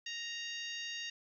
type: harmonic tone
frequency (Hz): 932.3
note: A#5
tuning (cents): 0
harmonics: 2 / 3 / 4 / 5 / 6 / 7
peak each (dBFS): -45 / -43 / -46 / -49 / -51 / -52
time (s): 0.06-1.1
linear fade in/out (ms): 5
effects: 12-bit